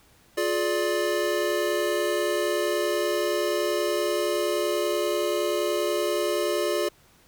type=chord; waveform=square; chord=D diminished; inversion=first; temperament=just; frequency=352.4 / 422.9 / 587.3 Hz; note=F4 / Ab4 / D5; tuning=+16 / +31 / 0 cents; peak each=-28 / -29 / -28 dBFS; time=0.37-6.89 s; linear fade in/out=10 ms; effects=pink hiss -58 dBFS RMS until 7.27 s